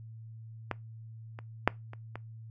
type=clicks; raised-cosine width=0.5 ms; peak=-16 / -28 / -6 / -29 / -24 dBFS; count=5; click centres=0.713 / 1.389 / 1.676 / 1.934 / 2.156 s; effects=noise-tail reverb RT60 0.2 s tail -22 dB re dry + added 112 Hz sine -44 dBFS peak until 2.5 s